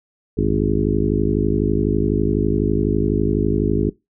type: harmonic tone with a mistuned harmonic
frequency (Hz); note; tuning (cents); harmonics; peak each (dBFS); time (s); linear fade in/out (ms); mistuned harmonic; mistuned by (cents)
52; G#1; +3; 1 / 2 / 3 / 4 / 5 / 6 / 7 / 8; -24 / -24 / -24 / -24 / -24 / -24 / -24 / -24; 0.37-3.9; 10; 2; -140
effects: noise-tail reverb RT60 0.2 s tail -21 dB re dry